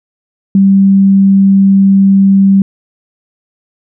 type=tone; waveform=sine; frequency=195.2 Hz; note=G3; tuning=7 cents flat; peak=-3 dBFS; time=0.55-2.62 s; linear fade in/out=2 ms; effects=none